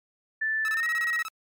sine tone with pitch glide, 1760 to 1897.2 Hz, A6 to A#6, 0 to +30 cents, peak -24 dBFS, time 0.41-1.23 s, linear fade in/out 10 ms, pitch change +130 cents, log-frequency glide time 0.73-0.86 s
sawtooth tone bursts, 1300 Hz, E6, 24 cents flat, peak -29 dBFS, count 11, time 0.65-1.283 s, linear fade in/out 0 ms, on 33 ms, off 27 ms
effects MP3 96 kbps

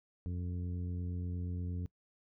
harmonic tone, 88.5 Hz, F2, 23 cents sharp, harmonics 1 / 2 / 3 / 4 / 5, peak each -36 / -43 / -48 / -58 / -55 dBFS, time 0.26-1.86 s, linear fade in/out 0 ms, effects noise-tail reverb RT60 0.1 s tail -22 dB re dry

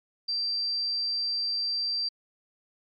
sine tone, 4699 Hz, D8, in tune, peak -26 dBFS, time 0.28-2.09 s, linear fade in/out 10 ms, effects MP3 64 kbps

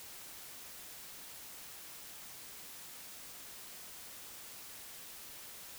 silence, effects white hiss -50 dBFS RMS until 5.78 s

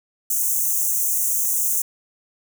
white high-pass noise, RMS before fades -21 dBFS, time 0.3-1.82 s, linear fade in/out 5 ms, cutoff 6000 Hz, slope 96 dB/octave, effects none

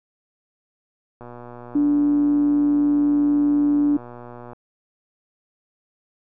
click train, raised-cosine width 1 ms, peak -25 dBFS, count 403, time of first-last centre 1.21-4.532 s, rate 121 Hz
sine tone, 291 Hz, D4, 16 cents flat, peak -15 dBFS, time 1.75-3.97 s, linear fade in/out 5 ms
effects none

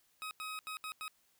20% pulse tone bursts at uneven times, 1266 Hz, D#6, 30 cents sharp, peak -35 dBFS, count 5, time 0.22-0.31 / 0.4-0.59 / 0.67-0.77 / 0.84-0.92 / 1.01-1.08 s, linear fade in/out 0 ms, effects white hiss -72 dBFS RMS until 1.39 s

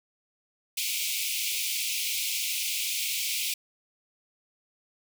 pink high-pass noise, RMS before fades -30 dBFS, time 0.77-3.54 s, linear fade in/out 5 ms, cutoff 2200 Hz, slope 96 dB/octave, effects none

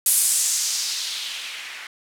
violet noise with low-pass filter sweep, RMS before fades -24 dBFS, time 0.06-1.87 s, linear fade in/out 2 ms, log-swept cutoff 11000 to 1900 Hz, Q 1.8, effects none

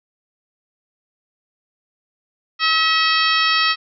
harmonic tone with a mistuned harmonic, 643 Hz, E5, 43 cents flat, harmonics 2 / 3 / 4 / 5 / 6 / 7 / 8, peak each -19 / -21 / -22 / -23 / -24 / -24 / -25 dBFS, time 2.59-3.76 s, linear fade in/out 50 ms, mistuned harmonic 8, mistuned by +68 cents, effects none

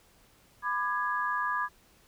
sine chord, G# diminished, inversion first, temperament just, 996.7 / 1196.1 / 1661.2 Hz, B5 / D6 / G#6, +16 / +31 / 0 cents, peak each -32 dBFS, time 0.62-1.69 s, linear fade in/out 50 ms, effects pink hiss -62 dBFS RMS until 2.07 s

